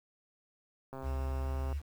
click train, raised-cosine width 1 ms, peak -30 dBFS, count 107, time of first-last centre 0.93-1.727 s, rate 133 Hz
sine tone with pitch glide, 70 to 71.51 Hz, C#2 to D2, +18 to -46 cents, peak -32 dBFS, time 1.02-1.82 s, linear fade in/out 50 ms, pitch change +36 cents, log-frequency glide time 1.42-1.49 s
effects 9-bit

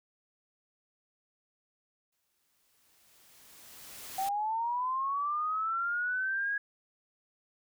white noise with exponential growth, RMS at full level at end -41 dBFS, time 2.12-4.29 s, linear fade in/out 5 ms, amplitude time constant 470 ms
sine linear sweep, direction up, 759 to 1661.2 Hz, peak -29 dBFS, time 4.18-6.58 s, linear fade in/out 5 ms
effects none

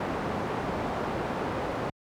white low-pass noise, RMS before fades -31 dBFS, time 0-1.9 s, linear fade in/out 5 ms, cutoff 830 Hz, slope 12 dB/octave, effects high-pass 60 Hz 12 dB/octave

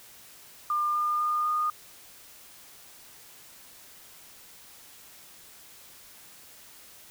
sine tone with pitch steps, 1200 / 1208.3 / 1216.8 / 1225.2 Hz, D6 / D6 / D#6 / D#6, +37 / +49 / -39 / -27 cents, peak -24 dBFS, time 0.7-1.7 s, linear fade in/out 2 ms, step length 250 ms, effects white hiss -51 dBFS RMS until 7.1 s

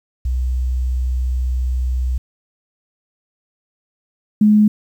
sine tone pair in turn, 62.8 / 211.2 Hz, B1 / G#3, +30 / +29 cents, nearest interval octave + major sixth, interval 2099 cents, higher second, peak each -16 / -8 dBFS, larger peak second, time 0.25-2.18 / 4.41-4.68 s, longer first, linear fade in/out 5 ms, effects 8-bit

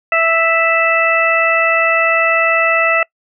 harmonic tone, 659.3 Hz, E5, in tune, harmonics 1 / 2 / 3 / 4, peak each -16 / -16 / -16 / -16 dBFS, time 0.12-3.03 s, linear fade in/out 2 ms, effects noise-tail reverb RT60 0.1 s tail -25 dB re dry

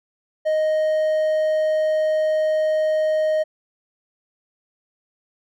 triangle tone, 622.3 Hz, D#5, in tune, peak -15 dBFS, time 0.45-3.44 s, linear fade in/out 20 ms, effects none

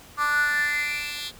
10% pulse tone with high-pass filter sweep, 293.7 Hz, D4, in tune, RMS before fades -25 dBFS, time 0.17-1.32 s, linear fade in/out 50 ms, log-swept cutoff 1200 to 3300 Hz, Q 8.5, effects pink hiss -48 dBFS RMS until 1.39 s

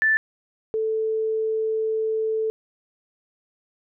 sine tone pair in turn, 1760 / 440 Hz, A6 / A4, 0 / 0 cents, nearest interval 2 octaves, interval 2400 cents, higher first, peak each -16 / -21 dBFS, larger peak first, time 0.02-0.17 / 0.74-2.5 s, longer second, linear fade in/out 0 ms, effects none

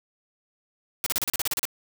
white noise bursts, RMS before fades -26 dBFS, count 11, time 1.04-1.653 s, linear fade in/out 0 ms, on 23 ms, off 36 ms, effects none

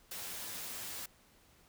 white noise with comb filter, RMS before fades -43 dBFS, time 0.11-1.06 s, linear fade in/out 5 ms, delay 11 ms, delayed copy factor +0.55, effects pink hiss -65 dBFS RMS until 1.68 s

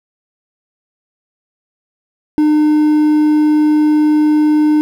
triangle tone, 303 Hz, D#4, 46 cents flat, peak -6 dBFS, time 2.38-4.81 s, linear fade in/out 0 ms, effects 7-bit

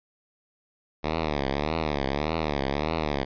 5% pulse tone with vibrato, 74.1 Hz, D2, 16 cents sharp, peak -14 dBFS, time 1.03-3.25 s, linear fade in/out 20 ms, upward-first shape triangle, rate 1.7 Hz, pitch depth 190 cents each way, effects resampled to 11025 Hz

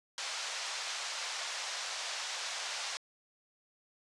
white band-pass noise, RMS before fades -39 dBFS, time 0.18-2.97 s, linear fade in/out 0 ms, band 610 to 6400 Hz, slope 24 dB/octave, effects resampled to 24000 Hz

